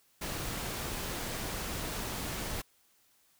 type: noise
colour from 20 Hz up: pink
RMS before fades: -37 dBFS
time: 0.21-2.62 s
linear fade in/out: 10 ms
effects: white hiss -68 dBFS RMS until 3.39 s